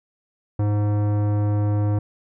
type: tone with tanh clipping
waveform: sine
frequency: 103.83 Hz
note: G#2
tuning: in tune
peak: -20 dBFS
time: 0.59-1.99 s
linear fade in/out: 5 ms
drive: 17 dB
effects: none